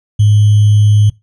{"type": "tone with sample-and-hold", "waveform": "sine", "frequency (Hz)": 104.7, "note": "G#2", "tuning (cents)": 15, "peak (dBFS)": -5, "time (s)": [0.19, 1.1], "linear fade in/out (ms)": 10, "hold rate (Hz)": 3150, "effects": ["noise-tail reverb RT60 0.2 s tail -20 dB re dry", "resampled to 22050 Hz"]}